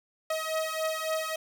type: beating tone pair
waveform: sawtooth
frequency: 633 / 636.6 Hz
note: D#5 / D#5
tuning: +30 / +39 cents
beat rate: 3.6 Hz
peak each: -28 dBFS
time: 0.3-1.36 s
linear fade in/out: 5 ms
effects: none